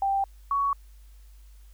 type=tone pair in turn; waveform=sine; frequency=786 / 1119.6 Hz; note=G5 / C#6; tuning=+4 / +17 cents; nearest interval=tritone; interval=613 cents; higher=second; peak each=-22 dBFS; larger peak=neither; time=0.02-0.24 / 0.51-0.73 s; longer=neither; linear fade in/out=2 ms; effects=added 50 Hz sine -47 dBFS peak until 1.73 s + white hiss -64 dBFS RMS until 1.73 s